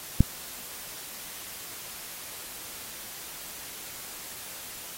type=click; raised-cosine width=5 ms; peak=-4 dBFS; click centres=0.206 s; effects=white hiss -41 dBFS RMS until 4.97 s + AAC 48 kbps